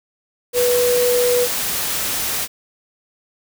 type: tone in noise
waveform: sine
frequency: 490 Hz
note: B4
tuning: 14 cents flat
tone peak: -14 dBFS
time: 0.53-1.48 s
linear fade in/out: 50 ms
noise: white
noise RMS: -22 dBFS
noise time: 0.53-2.48 s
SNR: +5 dB
effects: none